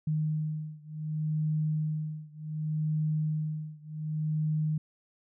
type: beating tone pair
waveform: sine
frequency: 154.1 / 154.77 Hz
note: D#3 / D#3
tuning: -16 / -9 cents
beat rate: 0.67 Hz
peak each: -31 / -32 dBFS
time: 0.07-4.78 s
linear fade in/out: 5 ms
effects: none